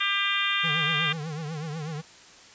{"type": "harmonic tone", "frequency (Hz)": 398.7, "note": "G4", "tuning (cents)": 29, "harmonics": [3, 4, 5, 6, 7, 8, 9], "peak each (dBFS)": [-31, -31, -31, -31, -31, -31, -31], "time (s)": [0, 1.13], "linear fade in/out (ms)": 10}
{"type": "tone with vibrato", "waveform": "square", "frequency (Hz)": 155.56, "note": "D#3", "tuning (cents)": 0, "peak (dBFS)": -32, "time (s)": [0.63, 2.02], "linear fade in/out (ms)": 20, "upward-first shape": "triangle", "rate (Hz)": 8.1, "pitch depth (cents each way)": 140}
{"effects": ["white hiss -50 dBFS RMS until 2.54 s", "resampled to 16000 Hz"]}